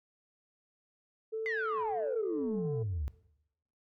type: tone with vibrato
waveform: sine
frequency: 440 Hz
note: A4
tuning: in tune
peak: -32 dBFS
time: 1.32-2.84 s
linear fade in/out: 20 ms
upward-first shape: sine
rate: 1.5 Hz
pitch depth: 16 cents each way
type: exponential sweep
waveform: sine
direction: down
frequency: 2093 to 66.1 Hz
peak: -31 dBFS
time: 1.46-3.08 s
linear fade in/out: 0 ms
effects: noise-tail reverb RT60 0.8 s tail -19 dB re dry + tanh soft clip ceiling -26 dBFS